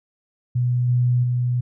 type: tone with level steps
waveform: sine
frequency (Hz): 123.3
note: B2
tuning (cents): -2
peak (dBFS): -17 / -15 / -18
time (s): 0.55-1.61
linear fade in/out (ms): 10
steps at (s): 0.88 / 1.23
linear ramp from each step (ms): 10
effects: none